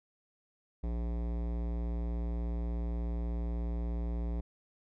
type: tone with hard clipping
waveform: sine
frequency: 58.27 Hz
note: A#1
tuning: in tune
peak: -34 dBFS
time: 0.83-4.41 s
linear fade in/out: 10 ms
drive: 18 dB
effects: none